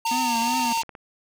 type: tone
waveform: square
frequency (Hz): 914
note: A#5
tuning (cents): -34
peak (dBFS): -23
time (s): 0.05-0.82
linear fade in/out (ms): 5
type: band-pass noise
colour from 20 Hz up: white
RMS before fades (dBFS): -34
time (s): 0.06-0.83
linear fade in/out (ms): 5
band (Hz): 2200 to 7100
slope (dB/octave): 48
type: tone with vibrato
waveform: square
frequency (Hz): 242.6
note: B3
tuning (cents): -31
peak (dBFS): -28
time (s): 0.11-0.73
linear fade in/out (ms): 5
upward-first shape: triangle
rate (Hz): 2.7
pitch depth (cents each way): 110
type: click train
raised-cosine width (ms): 0.5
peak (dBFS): -25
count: 11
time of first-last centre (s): 0.36-0.952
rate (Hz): 16.9
effects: none